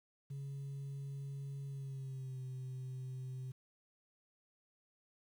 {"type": "tone with pitch glide", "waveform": "sine", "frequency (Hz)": [138.59, 129.31], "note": ["C#3", "C3"], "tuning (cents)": [0, -20], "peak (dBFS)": -39, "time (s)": [0.3, 3.52], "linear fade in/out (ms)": 10, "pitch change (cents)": -120, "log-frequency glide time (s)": [1.66, 2.41], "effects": ["tanh soft clip ceiling -40 dBFS", "11-bit"]}